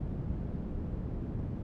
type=low-pass noise; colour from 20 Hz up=white; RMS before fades=-36 dBFS; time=0-1.63 s; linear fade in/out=10 ms; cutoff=160 Hz; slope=12 dB/octave; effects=none